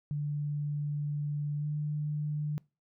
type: tone with pitch glide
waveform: sine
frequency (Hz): 146.83 to 149.48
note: D3 to D3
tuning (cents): 0 to +31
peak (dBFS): -30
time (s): 0.11-2.58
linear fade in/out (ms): 0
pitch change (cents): +31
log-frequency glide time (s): 1.58-1.67
effects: noise-tail reverb RT60 0.3 s tail -24 dB re dry